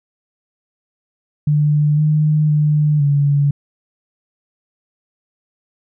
sine tone with pitch steps, 148.9 / 152.6 / 150.1 / 142.9 Hz, D3 / D#3 / D3 / D3, +24 / -33 / +38 / -47 cents, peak -11 dBFS, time 1.47-3.51 s, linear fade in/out 5 ms, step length 510 ms, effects none

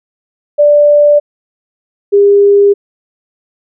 sine tone pair in turn, 587.3 / 403.5 Hz, D5 / G#4, 0 / -50 cents, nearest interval tritone, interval 650 cents, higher first, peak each -3 dBFS, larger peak neither, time 0.58-1.2 / 2.12-2.74 s, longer neither, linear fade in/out 20 ms, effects none

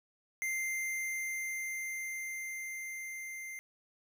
square tone with level ramp, 2091 Hz, C7, 2 cents flat, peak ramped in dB -33 to -42 dBFS, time 0.42-3.59 s, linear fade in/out 0 ms, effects none

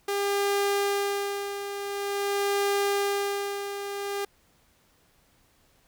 sawtooth tone with tremolo, 401.7 Hz, G4, 42 cents sharp, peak -19 dBFS, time 0.08-4.25 s, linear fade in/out 5 ms, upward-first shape sine, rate 0.47 Hz, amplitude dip 65%, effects pink hiss -64 dBFS RMS until 5.87 s

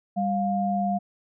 sine tone pair together, 197.7 / 704.5 Hz, G3 / F5, +15 / +15 cents, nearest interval octave + minor seventh, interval 2200 cents, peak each -25 dBFS, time 0.16-0.99 s, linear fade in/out 20 ms, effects none

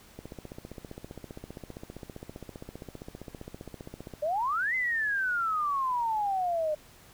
click train, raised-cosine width 2 ms, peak -27 dBFS, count 61, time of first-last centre 0.19-4.137 s, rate 15.2 Hz
sine exponential two-way sweep, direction up then down, 574 to 2073 to 598 Hz, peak -26 dBFS, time 4.22-6.75 s, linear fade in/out 10 ms, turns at 4.75 s
effects pink hiss -55 dBFS RMS until 7.13 s

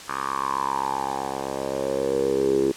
10% pulse tone with band-pass filter sweep, 67.7 Hz, C#2, 40 cents flat, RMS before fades -25 dBFS, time 0.08-2.72 s, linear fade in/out 10 ms, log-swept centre 1300 to 370 Hz, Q 6.8, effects white hiss -40 dBFS RMS until 2.76 s + low-pass 8000 Hz 12 dB/octave

